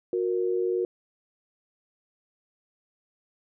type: tone pair together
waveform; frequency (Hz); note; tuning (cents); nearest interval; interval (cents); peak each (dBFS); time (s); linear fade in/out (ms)
sine; 364.8 / 466.2; F#4 / A#4; -24 / 0; major third; 424; -25 / -28; 0.13-0.85; 2
effects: none